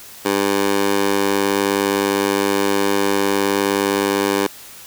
15% pulse tone with high-pass filter, 99.5 Hz, G2, 26 cents sharp, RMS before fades -18 dBFS, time 0.25-4.47 s, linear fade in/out 5 ms, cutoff 390 Hz, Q 1.2, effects white hiss -39 dBFS RMS until 4.86 s

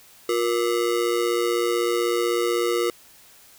square ring-modulated tone, 414.3 Hz, G#4, 4 cents flat, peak -18 dBFS, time 0.29-2.9 s, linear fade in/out 2 ms, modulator 58 Hz, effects white hiss -51 dBFS RMS until 3.58 s

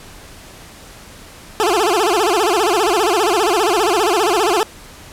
20% pulse tone with vibrato, 390 Hz, G4, 9 cents flat, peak -8 dBFS, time 1.6-4.63 s, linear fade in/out 0 ms, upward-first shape sine, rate 15 Hz, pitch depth 240 cents each way, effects pink hiss -39 dBFS RMS until 5.12 s + low-pass 12000 Hz 12 dB/octave

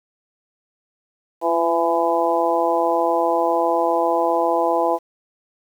harmonic tone with a mistuned harmonic, 167.4 Hz, E3, 27 cents sharp, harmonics 2 / 3 / 4 / 5 / 6, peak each -24 / -22 / -21 / -22 / -24 dBFS, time 1.41-4.99 s, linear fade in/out 50 ms, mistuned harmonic 2, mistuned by +25 cents, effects 8-bit

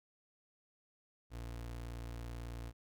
30% pulse tone, 58.27 Hz, A#1, in tune, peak -40 dBFS, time 1.3-2.73 s, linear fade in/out 50 ms, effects none

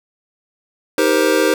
square chord, C minor seventh, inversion first, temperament just, 314 / 392.4 / 470.9 / 523.3 Hz, Eb4 / G4 / Bb4 / C5, +16 / +2 / +18 / 0 cents, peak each -19 dBFS, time 0.98-1.54 s, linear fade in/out 2 ms, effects none

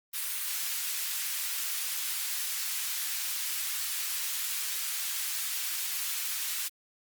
white high-pass noise, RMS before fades -33 dBFS, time 0.13-6.69 s, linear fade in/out 20 ms, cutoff 1600 Hz, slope 12 dB/octave, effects Opus 32 kbps

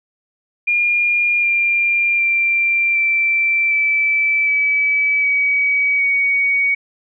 sine tone with pitch steps, 2415 / 2390 / 2365 / 2341 / 2317 / 2293 / 2269 / 2245 Hz, D7 / D7 / D7 / D7 / D7 / D7 / C#7 / C#7, +48 / +30 / +12 / -6 / -24 / -42 / +40 / +21 cents, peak -13 dBFS, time 0.67-6.75 s, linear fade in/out 10 ms, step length 760 ms, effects none

